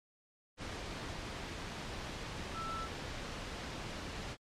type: tone in noise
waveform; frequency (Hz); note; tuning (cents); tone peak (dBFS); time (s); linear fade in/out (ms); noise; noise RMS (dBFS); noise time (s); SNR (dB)
sine; 1327; E6; +11; -39; 2.53-2.88; 50; pink; -42; 0.57-4.37; 0
effects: low-pass 5000 Hz 12 dB/octave + MP3 64 kbps